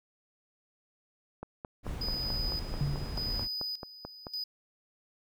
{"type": "click train", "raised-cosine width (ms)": 1, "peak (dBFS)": -25, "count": 14, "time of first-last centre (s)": [1.43, 4.268], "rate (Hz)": 4.58}
{"type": "noise", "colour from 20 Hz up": "brown", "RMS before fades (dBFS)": -36, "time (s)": [1.83, 3.48], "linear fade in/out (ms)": 50}
{"type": "tone with tremolo", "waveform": "triangle", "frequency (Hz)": 4978, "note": "D#8", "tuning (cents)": 0, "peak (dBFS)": -32, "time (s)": [2.01, 4.44], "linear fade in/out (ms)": 5, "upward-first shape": "square", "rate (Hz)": 0.86, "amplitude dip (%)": 80}
{"type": "tone with exponential decay", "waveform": "sine", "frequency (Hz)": 142.1, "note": "C#3", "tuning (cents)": 43, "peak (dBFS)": -25, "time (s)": [2.81, 3.37], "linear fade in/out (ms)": 0, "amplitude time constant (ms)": 120}
{"effects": []}